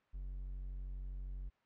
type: tone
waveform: triangle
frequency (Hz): 46.25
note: F#1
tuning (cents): 0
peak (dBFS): -39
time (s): 0.13-1.5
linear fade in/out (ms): 20
effects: white hiss -74 dBFS RMS until 1.65 s + low-pass 2000 Hz 12 dB/octave